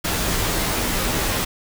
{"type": "noise with comb filter", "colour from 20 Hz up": "pink", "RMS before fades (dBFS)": -22, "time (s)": [0.04, 1.45], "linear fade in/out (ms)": 10, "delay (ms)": 14, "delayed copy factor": -0.55, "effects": []}